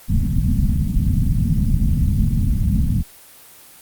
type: low-pass noise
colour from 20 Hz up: pink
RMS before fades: -17 dBFS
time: 0.08-3.03 s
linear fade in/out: 20 ms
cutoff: 230 Hz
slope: 48 dB/octave
effects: white hiss -44 dBFS RMS until 3.81 s + Opus 24 kbps